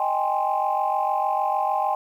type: chord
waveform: sine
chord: Ab major seventh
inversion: second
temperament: equal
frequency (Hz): 622.3 / 784 / 830.6 / 1046.5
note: Eb5 / G5 / Ab5 / C6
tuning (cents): 0 / 0 / 0 / 0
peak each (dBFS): -29 / -23 / -25 / -27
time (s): 0-1.95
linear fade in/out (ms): 2
effects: tanh soft clip ceiling -12 dBFS + 9-bit